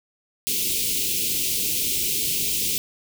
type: band-stop noise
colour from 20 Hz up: white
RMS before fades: -24 dBFS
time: 0.47-2.78 s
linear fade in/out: 0 ms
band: 460 to 2400 Hz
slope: 48 dB/octave
effects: none